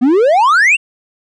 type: exponential sweep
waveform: triangle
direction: up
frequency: 233.9 to 2844 Hz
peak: -5 dBFS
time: 0.01-0.77 s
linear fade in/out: 20 ms
effects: resampled to 22050 Hz